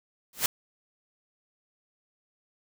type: noise with exponential growth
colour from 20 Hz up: white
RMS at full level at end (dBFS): -20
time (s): 0.33-0.46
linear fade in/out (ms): 2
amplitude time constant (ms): 28
effects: none